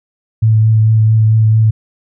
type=tone with vibrato; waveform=sine; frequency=110 Hz; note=A2; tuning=in tune; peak=-6 dBFS; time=0.42-1.71 s; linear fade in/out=10 ms; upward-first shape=triangle; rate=4.5 Hz; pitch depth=18 cents each way; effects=none